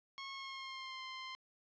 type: tone with pitch glide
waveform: 15% pulse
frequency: 1090 to 1043.8 Hz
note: C#6 to C6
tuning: -29 to -4 cents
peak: -38 dBFS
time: 0.18-1.35 s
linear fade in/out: 0 ms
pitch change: -75 cents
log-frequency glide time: 0.33-1.03 s
effects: resampled to 16000 Hz